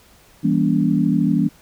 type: chord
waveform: sine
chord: E diminished seventh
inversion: none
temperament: just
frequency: 164.81 / 197.78 / 237.3 / 284.8 Hz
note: E3 / G3 / Bb3 / Db4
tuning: 0 / +16 / +31 / +47 cents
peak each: -20 dBFS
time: 0.43-1.49 s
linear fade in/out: 20 ms
effects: pink hiss -51 dBFS RMS until 1.61 s